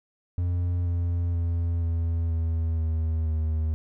triangle tone with pitch steps, 88 / 86.39 / 84.81 / 83.25 / 81.73 / 80.23 / 78.76 Hz, F2 / F2 / E2 / E2 / E2 / E2 / D#2, +14 / -18 / +50 / +18 / -14 / -46 / +22 cents, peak -21 dBFS, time 0.38-3.74 s, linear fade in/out 0 ms, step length 480 ms, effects none

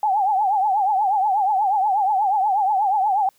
sine tone with vibrato, 804 Hz, G5, 44 cents sharp, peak -16 dBFS, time 0.03-3.29 s, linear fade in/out 2 ms, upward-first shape triangle, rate 8.3 Hz, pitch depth 160 cents each way, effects white hiss -61 dBFS RMS until 3.38 s

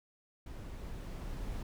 brown noise with level ramp, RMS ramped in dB -45 to -39 dBFS, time 0.46-1.63 s, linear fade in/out 5 ms, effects none

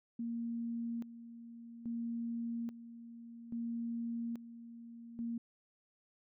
sine tone with tremolo, 233.1 Hz, A#3, in tune, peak -36 dBFS, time 0.19-5.38 s, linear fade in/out 5 ms, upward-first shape square, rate 0.6 Hz, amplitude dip 75%, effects none

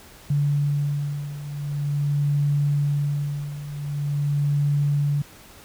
sine beating tone pair, 144 / 144.45 Hz, D3 / D3, -34 / -28 cents, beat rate 0.45 Hz, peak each -26 / -22 dBFS, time 0.3-5.22 s, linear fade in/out 5 ms, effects pink hiss -47 dBFS RMS until 5.64 s

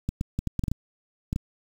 clicks, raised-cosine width 5 ms, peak -14 dBFS, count 10, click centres 0.09 / 0.211 / 0.39 / 0.473 / 0.593 / 0.638 / 0.682 / 0.716 / 1.329 / 1.361 s, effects 7-bit

